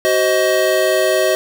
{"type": "chord", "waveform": "square", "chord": "C diminished", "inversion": "second", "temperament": "just", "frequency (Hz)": [376.7, 523.3, 627.9], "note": ["Gb4", "C5", "Eb5"], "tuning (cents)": [31, 0, 16], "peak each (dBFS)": [-19, -20, -16], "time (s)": [0.05, 1.35], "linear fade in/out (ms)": 0, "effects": []}